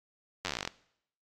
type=slowing click train; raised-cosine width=0.2 ms; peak=-15 dBFS; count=15; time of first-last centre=0.45-0.676 s; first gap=10 ms; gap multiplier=1.07; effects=noise-tail reverb RT60 0.7 s tail -21 dB re dry + AAC 48 kbps